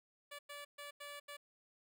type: tone bursts at uneven times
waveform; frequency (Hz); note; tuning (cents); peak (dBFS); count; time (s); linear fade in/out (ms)
10% pulse; 578; D5; -28; -39; 5; 0.31-0.39 / 0.49-0.65 / 0.78-0.91 / 1-1.2 / 1.28-1.37; 10
effects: none